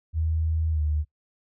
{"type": "tone with pitch glide", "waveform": "sine", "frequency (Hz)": [80, 75.64], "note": ["D#2", "D#2"], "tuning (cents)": [49, -48], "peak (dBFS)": -22, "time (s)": [0.13, 1.05], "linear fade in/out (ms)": 50, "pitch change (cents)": -97, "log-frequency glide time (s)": [0.71, 0.81], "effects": ["noise-tail reverb RT60 0.1 s tail -21 dB re dry"]}